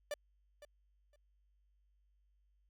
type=tone with echo; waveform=45% pulse; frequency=587.3 Hz; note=D5; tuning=in tune; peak=-37 dBFS; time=0.11-0.14 s; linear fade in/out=2 ms; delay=510 ms; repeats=2; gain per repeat=-15 dB; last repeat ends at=1.16 s; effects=added 50 Hz sine -70 dBFS peak until 2.69 s